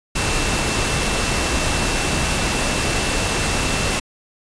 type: tone in noise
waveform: sine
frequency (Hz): 2678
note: E7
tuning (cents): +27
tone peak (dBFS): -29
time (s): 0.15-4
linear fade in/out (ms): 10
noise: pink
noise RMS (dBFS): -20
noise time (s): 0.15-4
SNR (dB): -12
effects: resampled to 22050 Hz